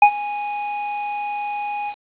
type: tone with ADSR envelope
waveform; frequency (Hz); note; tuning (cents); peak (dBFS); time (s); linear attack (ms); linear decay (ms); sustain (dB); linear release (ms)
square; 827; G#5; -8; -5; 0.02-1.95; 4; 76; -19; 66
effects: resampled to 8000 Hz + 7-bit